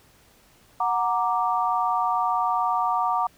sine chord, Gb augmented, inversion none, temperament equal with one note detuned, 736.2 / 932.3 / 1174.7 Hz, Gb5 / Bb5 / D6, -9 / 0 / 0 cents, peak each -25 dBFS, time 0.8-3.27 s, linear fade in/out 5 ms, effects pink hiss -57 dBFS RMS until 3.37 s

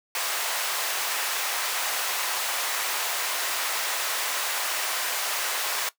pink high-pass noise, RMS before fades -28 dBFS, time 0.15-5.89 s, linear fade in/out 2 ms, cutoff 820 Hz, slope 12 dB/octave, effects noise-tail reverb RT60 0.1 s tail -17 dB re dry + high-pass 400 Hz 12 dB/octave

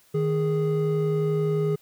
triangle tone pair together, 155.56 / 415.3 Hz, D#3 / G#4, 0 / 0 cents, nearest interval octave + perfect fourth, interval 1700 cents, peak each -22 dBFS, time 0.14-1.76 s, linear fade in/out 10 ms, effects white hiss -59 dBFS RMS until 1.81 s

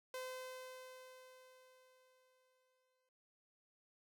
sawtooth tone with exponential decay, 513 Hz, C5, 34 cents flat, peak -39 dBFS, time 0.14-3.09 s, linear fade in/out 2 ms, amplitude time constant 640 ms, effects none

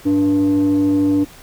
sine tone with frequency modulation, 291.7 Hz, D4, 12 cents flat, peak -11 dBFS, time 0.05-1.25 s, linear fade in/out 20 ms, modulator 190 Hz, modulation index 0.38, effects tanh soft clip ceiling -9 dBFS + pink hiss -42 dBFS RMS until 1.42 s

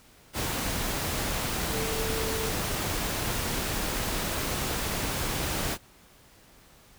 sine tone in noise, 444.5 Hz, A4, 18 cents sharp, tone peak -33 dBFS, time 1.69-2.54 s, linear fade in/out 50 ms, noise pink, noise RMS -30 dBFS, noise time 0.33-5.78 s, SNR -6 dB, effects pink hiss -56 dBFS RMS until 6.98 s

